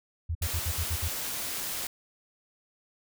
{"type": "tone bursts", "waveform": "sine", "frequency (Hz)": 82.41, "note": "E2", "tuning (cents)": 0, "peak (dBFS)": -27, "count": 7, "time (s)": [0.29, 1.084], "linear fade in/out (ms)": 10, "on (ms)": 62, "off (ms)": 60}
{"type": "noise", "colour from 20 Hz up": "white", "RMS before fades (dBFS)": -34, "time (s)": [0.42, 1.87], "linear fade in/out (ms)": 2}
{"effects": []}